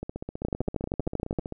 two click trains, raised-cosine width 2 ms, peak -20 / -13 dBFS, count 24 / 13, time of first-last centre 0.03-1.524 / 0.45-1.387 s, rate 15.4 / 12.8 Hz, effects none

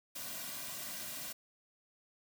white noise with comb filter, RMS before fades -43 dBFS, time 0.15-1.33 s, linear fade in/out 10 ms, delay 2.3 ms, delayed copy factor -0.7, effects none

